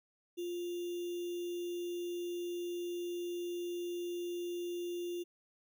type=tone with sample-and-hold; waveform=sine; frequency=350 Hz; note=F4; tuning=4 cents sharp; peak=-36 dBFS; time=0.37-5.24 s; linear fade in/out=20 ms; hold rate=3150 Hz; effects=none